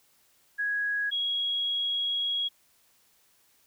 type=tone pair in turn; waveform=sine; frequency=1661.2 / 3311 Hz; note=G#6 / G#7; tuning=0 / -6 cents; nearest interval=octave; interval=1194 cents; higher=second; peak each=-26 dBFS; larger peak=neither; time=0.58-1.11 / 1.11-2.49 s; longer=second; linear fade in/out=20 ms; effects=white hiss -65 dBFS RMS until 3.66 s